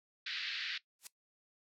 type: band-pass noise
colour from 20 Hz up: white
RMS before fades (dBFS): -40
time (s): 0.26-0.78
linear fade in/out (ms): 5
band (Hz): 1500 to 4500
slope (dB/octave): 48
type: noise with exponential growth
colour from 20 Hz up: blue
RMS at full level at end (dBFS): -38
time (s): 0.99-1.07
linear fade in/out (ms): 2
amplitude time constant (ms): 17
effects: noise-tail reverb RT60 0.1 s tail -17 dB re dry + low-pass 10000 Hz 12 dB/octave